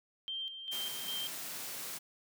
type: tone with tremolo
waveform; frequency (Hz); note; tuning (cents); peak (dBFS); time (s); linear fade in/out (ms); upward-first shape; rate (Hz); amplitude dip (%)
sine; 3154; G7; +10; -36; 0.28-1.27; 0; square; 2.5; 55
type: high-pass noise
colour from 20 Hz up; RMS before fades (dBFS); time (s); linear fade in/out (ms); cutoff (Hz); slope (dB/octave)
white; -42; 0.71-1.99; 20; 120; 96
effects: none